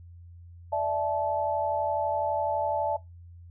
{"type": "chord", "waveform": "sine", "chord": "D suspended second", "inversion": "none", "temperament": "equal with one note detuned", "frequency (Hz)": [587.3, 659.3, 868.4], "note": ["D5", "E5", "A5"], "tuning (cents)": [0, 0, -23], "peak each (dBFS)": [-30, -29, -28], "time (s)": [0.72, 2.97], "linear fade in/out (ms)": 10, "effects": ["noise-tail reverb RT60 0.2 s tail -21 dB re dry", "added 86 Hz sine -45 dBFS peak until 3.5 s"]}